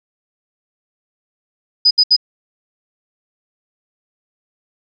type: tone bursts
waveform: sine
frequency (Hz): 4978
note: D#8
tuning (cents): 0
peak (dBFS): -7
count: 3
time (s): 1.85-2.165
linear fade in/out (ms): 10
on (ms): 59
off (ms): 69
effects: none